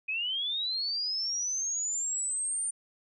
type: linear sweep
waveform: sine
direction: up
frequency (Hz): 2489 to 9080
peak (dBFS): -29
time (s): 0.08-2.71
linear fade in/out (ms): 10
effects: none